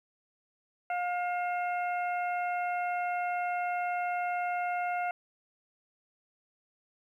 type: harmonic tone with a mistuned harmonic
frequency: 711 Hz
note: F5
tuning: 31 cents sharp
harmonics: 1 / 2 / 3 / 4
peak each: -30 / -38 / -40 / -45 dBFS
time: 0.9-5.11 s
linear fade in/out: 2 ms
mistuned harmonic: 4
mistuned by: -90 cents
effects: 11-bit